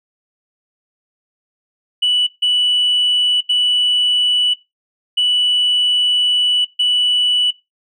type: tone bursts at uneven times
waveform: sine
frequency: 2960 Hz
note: F#7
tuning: in tune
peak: -10 dBFS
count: 5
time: 2.02-2.27 / 2.42-3.41 / 3.49-4.54 / 5.17-6.65 / 6.79-7.51 s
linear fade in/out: 10 ms
effects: noise-tail reverb RT60 0.2 s tail -18 dB re dry + tanh soft clip ceiling -9 dBFS